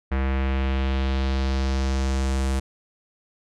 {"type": "tone with low-pass filter sweep", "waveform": "square", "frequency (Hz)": 66.6, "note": "C2", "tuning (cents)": 31, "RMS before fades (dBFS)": -23, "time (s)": [0.11, 2.6], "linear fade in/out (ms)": 10, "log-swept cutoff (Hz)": [2000, 9300], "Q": 1.7, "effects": []}